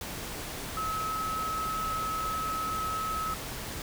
sine tone in noise, 1289 Hz, E6, 39 cents flat, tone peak -30 dBFS, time 0.77-3.34 s, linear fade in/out 2 ms, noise pink, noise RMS -38 dBFS, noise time 0.01-3.82 s, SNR +5 dB, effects none

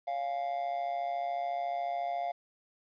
triangle tone with amplitude modulation, 698.5 Hz, F5, in tune, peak -26 dBFS, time 0.07-2.32 s, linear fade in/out 10 ms, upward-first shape sine, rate 134 Hz, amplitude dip 70%, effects resampled to 11025 Hz + 11-bit

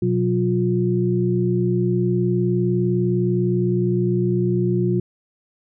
sine tone cluster, 123.6 / 183.3 / 354.9 Hz, B2 / F#3 / F4, +2 / -16 / +28 cents, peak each -21 dBFS, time 0.02-5 s, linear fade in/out 5 ms, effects none

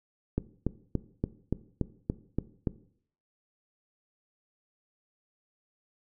click train, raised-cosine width 3 ms, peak -14 dBFS, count 9, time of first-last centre 0.38-2.672 s, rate 3.49 Hz, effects noise-tail reverb RT60 0.6 s tail -17 dB re dry

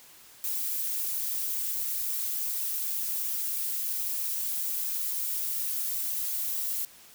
violet noise with flanger, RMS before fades -31 dBFS, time 0.44-6.85 s, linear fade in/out 0 ms, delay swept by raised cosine 1.9 to 4.9 ms, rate 3.5 Hz, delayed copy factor -0.9, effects white hiss -53 dBFS RMS until 7.14 s

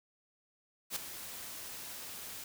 white noise with ADSR envelope, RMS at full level -34 dBFS, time 0.9-2.44 s, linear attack 62 ms, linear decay 5 ms, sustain -11 dB, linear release 4 ms, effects none

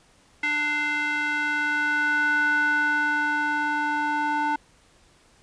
square tone with band-pass filter sweep, 296.9 Hz, D4, 19 cents sharp, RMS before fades -24 dBFS, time 0.43-4.56 s, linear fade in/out 5 ms, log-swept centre 2000 to 1100 Hz, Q 5, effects pink hiss -58 dBFS RMS until 5.42 s + resampled to 22050 Hz

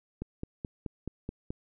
click train, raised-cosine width 3 ms, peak -22 dBFS, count 7, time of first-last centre 0.22-1.505 s, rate 4.67 Hz, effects none

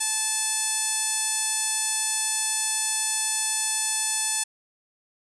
5% pulse tone with low-pass filter, 872 Hz, A5, 16 cents flat, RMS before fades -26 dBFS, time 0-4.44 s, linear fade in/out 10 ms, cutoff 8900 Hz, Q 4.1, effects none

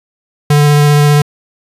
square tone with vibrato, 146.83 Hz, D3, in tune, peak -6 dBFS, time 0.5-1.22 s, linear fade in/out 5 ms, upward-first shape sine, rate 15 Hz, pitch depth 10 cents each way, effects resampled to 32000 Hz

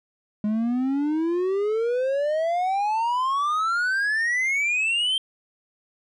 triangle exponential sweep, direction up, 207 to 3172 Hz, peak -19 dBFS, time 0.44-5.18 s, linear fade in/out 2 ms, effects resampled to 24000 Hz

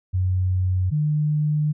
sine tone pair in turn, 92.3 / 150.69 Hz, F#2 / D3, -4 / +45 cents, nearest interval minor sixth, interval 849 cents, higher second, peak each -18 dBFS, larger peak neither, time 0.13-0.91 / 0.91-1.73 s, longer second, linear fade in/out 20 ms, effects none

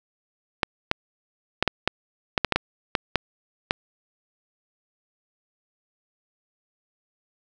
clicks, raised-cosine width 0.3 ms, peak -3 dBFS, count 12, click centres 0.632 / 0.914 / 1.626 / 1.677 / 1.876 / 2.378 / 2.447 / 2.523 / 2.56 / 2.952 / 3.157 / 3.709 s, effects none

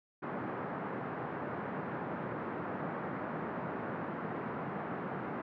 pink band-pass noise, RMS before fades -39 dBFS, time 0.22-5.42 s, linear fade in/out 10 ms, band 140 to 1600 Hz, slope 24 dB/octave, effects none

